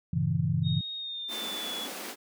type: chord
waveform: sine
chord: G diminished seventh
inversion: none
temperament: equal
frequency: 98 / 116.54 / 138.59 / 164.81 Hz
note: G2 / Bb2 / Db3 / Fb3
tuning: 0 / 0 / 0 / 0 cents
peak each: -32 / -33 / -29 / -28 dBFS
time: 0.13-0.81 s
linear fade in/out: 5 ms
type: tone with pitch glide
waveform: sine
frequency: 3729 to 3400 Hz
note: A#7 to G#7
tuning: 0 to +40 cents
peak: -34 dBFS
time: 0.63-1.89 s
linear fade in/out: 50 ms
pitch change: -160 cents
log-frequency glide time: 0.96-1.76 s
type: high-pass noise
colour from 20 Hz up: pink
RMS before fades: -39 dBFS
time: 1.28-2.16 s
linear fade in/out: 50 ms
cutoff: 200 Hz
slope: 48 dB/octave
effects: none